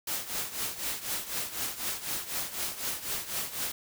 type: noise with tremolo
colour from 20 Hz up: white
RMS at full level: -31 dBFS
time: 0.07-3.72 s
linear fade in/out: 5 ms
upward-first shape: triangle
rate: 4 Hz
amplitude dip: 80%
effects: none